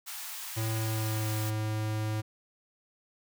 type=high-pass noise; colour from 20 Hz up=white; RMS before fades=-40 dBFS; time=0.06-1.51 s; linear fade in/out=20 ms; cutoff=720 Hz; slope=48 dB/octave
type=tone with pitch glide; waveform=square; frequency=111 to 108.09 Hz; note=A2 to A2; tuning=+16 to -30 cents; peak=-30 dBFS; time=0.56-2.22 s; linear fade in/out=20 ms; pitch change=-46 cents; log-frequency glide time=0.75-1.33 s
effects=none